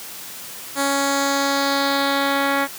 10% pulse tone with low-pass filter sweep, 278 Hz, C#4, 5 cents sharp, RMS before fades -20 dBFS, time 0.75-2.68 s, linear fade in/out 50 ms, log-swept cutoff 9700 to 2500 Hz, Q 2, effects white hiss -35 dBFS RMS until 2.78 s + high-pass 100 Hz 12 dB/octave

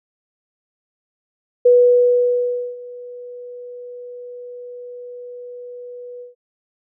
sine tone with ADSR envelope, 490 Hz, B4, 14 cents flat, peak -7 dBFS, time 1.65-6.35 s, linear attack 10 ms, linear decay 1100 ms, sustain -24 dB, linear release 140 ms, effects none

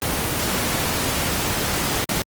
pink noise with dropouts, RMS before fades -22 dBFS, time 0.02-2.22 s, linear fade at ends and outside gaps 0 ms, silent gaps 2.043-2.092 s, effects high-pass 60 Hz 12 dB/octave + Opus 24 kbps

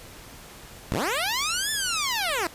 10% pulse linear two-way sweep, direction up then down, 38 to 1775 to 308.3 Hz, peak -16 dBFS, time 0.92-2.47 s, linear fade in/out 0 ms, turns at 1.71 s, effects pink hiss -45 dBFS RMS until 2.54 s + resampled to 32000 Hz

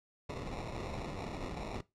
pink noise with sample-and-hold, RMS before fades -41 dBFS, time 0.29-1.81 s, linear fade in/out 5 ms, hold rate 1575 Hz, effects noise-tail reverb RT60 0.2 s tail -18 dB re dry + low-pass 6000 Hz 12 dB/octave

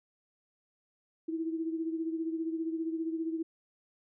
sine beating tone pair, 323.5 / 338.5 Hz, E4 / E4, -32 / +46 cents, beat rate 15 Hz, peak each -32 / -39 dBFS, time 1.28-3.43 s, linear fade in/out 10 ms, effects none

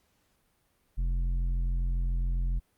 sine tone with tanh clipping, 43.65 Hz, F1, in tune, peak -27 dBFS, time 0.97-2.6 s, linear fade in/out 20 ms, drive 8 dB, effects pink hiss -71 dBFS RMS until 2.77 s + Opus 48 kbps

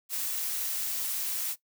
blue noise, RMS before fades -32 dBFS, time 0.09-1.56 s, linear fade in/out 50 ms, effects noise-tail reverb RT60 0.1 s tail -17 dB re dry

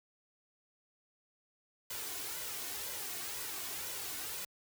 white noise with flanger, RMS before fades -41 dBFS, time 1.9-4.45 s, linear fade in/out 5 ms, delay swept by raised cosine 2 to 2.77 ms, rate 2 Hz, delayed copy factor +0.55, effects high-pass 60 Hz 12 dB/octave

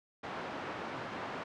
white band-pass noise, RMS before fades -41 dBFS, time 0.23-1.44 s, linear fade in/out 10 ms, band 130 to 1300 Hz, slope 12 dB/octave, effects low-pass 6000 Hz 12 dB/octave

